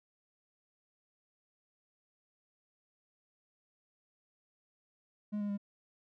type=tone with pitch steps; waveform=triangle; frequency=208.8 / 205.2 / 201.7 Hz; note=G#3 / G#3 / G3; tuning=+10 / -21 / +50 cents; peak=-31 dBFS; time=5.32-5.578 s; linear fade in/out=20 ms; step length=86 ms; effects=none